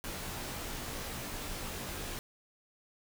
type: noise with comb filter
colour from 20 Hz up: pink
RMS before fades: -40 dBFS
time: 0.04-2.19 s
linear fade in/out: 0 ms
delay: 19 ms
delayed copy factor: -0.9
effects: none